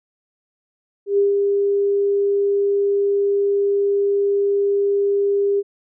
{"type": "tone with ADSR envelope", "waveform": "sine", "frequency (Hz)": 401.4, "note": "G4", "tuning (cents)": 41, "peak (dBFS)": -12, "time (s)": [1.06, 5.63], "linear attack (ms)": 120, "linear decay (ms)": 150, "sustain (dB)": -3, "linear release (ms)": 41, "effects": []}